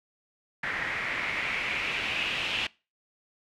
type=noise with low-pass filter sweep; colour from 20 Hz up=white; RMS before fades=-31 dBFS; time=0.63-2.67 s; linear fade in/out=5 ms; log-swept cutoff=1900 to 2900 Hz; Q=4.3; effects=noise-tail reverb RT60 0.3 s tail -23 dB re dry